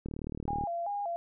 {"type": "click train", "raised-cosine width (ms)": 3, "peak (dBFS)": -24, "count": 23, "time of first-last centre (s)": [0.06, 0.637], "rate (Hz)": 38.1}
{"type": "tone with vibrato", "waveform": "sine", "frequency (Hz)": 746, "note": "F#5", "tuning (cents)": 14, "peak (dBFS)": -31, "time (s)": [0.48, 1.16], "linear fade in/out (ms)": 0, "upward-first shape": "square", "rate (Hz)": 2.6, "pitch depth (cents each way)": 150}
{"effects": []}